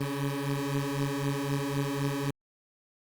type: beating tone pair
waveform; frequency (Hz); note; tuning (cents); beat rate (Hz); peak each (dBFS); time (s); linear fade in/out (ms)
20% pulse; 138.5 / 142.4; C#3 / C#3; -1 / +47; 3.9; -26 / -27; 0-2.31; 10
effects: Opus 24 kbps